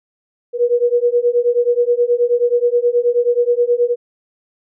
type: beating tone pair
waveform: sine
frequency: 477.4 / 486.8 Hz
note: A#4 / B4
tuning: +41 / -25 cents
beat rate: 9.4 Hz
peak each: -15 dBFS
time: 0.53-3.96 s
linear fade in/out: 50 ms
effects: none